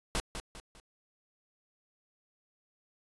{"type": "noise with echo", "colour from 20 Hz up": "pink", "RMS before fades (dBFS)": -31, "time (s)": [0.15, 0.2], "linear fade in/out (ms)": 0, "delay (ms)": 200, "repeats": 3, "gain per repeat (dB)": -8, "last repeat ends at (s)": 0.8, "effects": ["resampled to 24000 Hz"]}